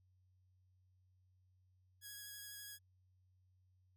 5% pulse tone with vibrato, 1661.2 Hz, G#6, in tune, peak -39 dBFS, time 2.01-2.79 s, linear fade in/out 50 ms, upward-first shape sine, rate 12 Hz, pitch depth 15 cents each way, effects added 92 Hz sine -70 dBFS peak until 3.96 s

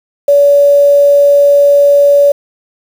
sine tone with quantisation, 570 Hz, C#5, 48 cents sharp, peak -3 dBFS, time 0.28-2.32 s, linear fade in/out 5 ms, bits 5, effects none

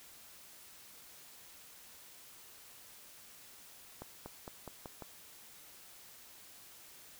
accelerating click train, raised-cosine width 1 ms, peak -30 dBFS, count 6, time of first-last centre 4.02-5.023 s, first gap 240 ms, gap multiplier 0.91, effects white hiss -56 dBFS RMS until 7.19 s

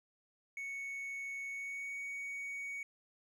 triangle tone with pitch glide, 2217 to 2240 Hz, C#7 to C#7, 0 to +18 cents, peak -38 dBFS, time 0.57-2.83 s, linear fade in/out 2 ms, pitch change +18 cents, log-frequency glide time 1.47-1.98 s, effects none

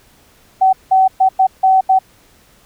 sine tone bursts at uneven times, 760 Hz, F#5, 46 cents sharp, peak -7 dBFS, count 6, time 0.61-0.73 / 0.91-1.08 / 1.2-1.29 / 1.39-1.47 / 1.63-1.81 / 1.89-1.99 s, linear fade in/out 10 ms, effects pink hiss -50 dBFS RMS until 2.65 s

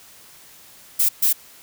violet noise bursts at uneven times, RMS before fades -17 dBFS, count 2, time 0.99-1.09 / 1.22-1.33 s, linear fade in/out 10 ms, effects white hiss -47 dBFS RMS until 1.62 s

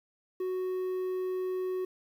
triangle tone, 370 Hz, F#4, in tune, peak -28 dBFS, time 0.4-1.85 s, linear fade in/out 5 ms, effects 10-bit

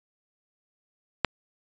click, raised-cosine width 0.3 ms, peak -4 dBFS, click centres 1.247 s, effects resampled to 16000 Hz

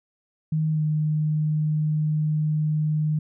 sine tone with pitch glide, 156.4 to 153.27 Hz, D#3 to D#3, +9 to -26 cents, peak -20 dBFS, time 0.52-3.19 s, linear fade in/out 5 ms, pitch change -35 cents, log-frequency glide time 0.71-0.82 s, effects none

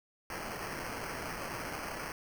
white noise with sample-and-hold, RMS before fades -40 dBFS, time 0.3-2.12 s, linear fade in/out 2 ms, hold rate 3675 Hz, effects none

